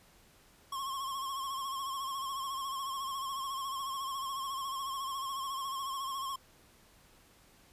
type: tone with vibrato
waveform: square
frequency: 1082 Hz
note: C#6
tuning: 42 cents flat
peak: -36 dBFS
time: 0.72-6.36 s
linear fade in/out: 5 ms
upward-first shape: sine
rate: 14 Hz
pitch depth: 57 cents each way
effects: pink hiss -62 dBFS RMS until 7.72 s + resampled to 32000 Hz